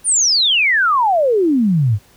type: exponential sweep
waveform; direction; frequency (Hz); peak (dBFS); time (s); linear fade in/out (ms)
sine; down; 9740 to 95.6; -11; 0.04-1.99; 50
effects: pink hiss -50 dBFS RMS until 2.16 s